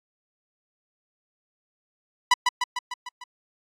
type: tone with echo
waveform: sawtooth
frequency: 987.8 Hz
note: B5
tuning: in tune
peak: -10 dBFS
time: 2.31-2.34 s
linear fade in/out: 5 ms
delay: 150 ms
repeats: 6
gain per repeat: -4 dB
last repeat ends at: 3.24 s
effects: low-pass 7000 Hz 12 dB/octave + AAC 64 kbps